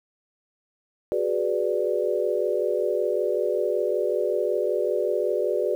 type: chord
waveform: sine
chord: G# half-diminished seventh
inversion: third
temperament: equal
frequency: 370 / 415.3 / 493.9 / 587.3 Hz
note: F#4 / G#4 / B4 / D5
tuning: 0 / 0 / 0 / 0 cents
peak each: -27 dBFS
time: 1.12-5.75 s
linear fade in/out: 0 ms
effects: 9-bit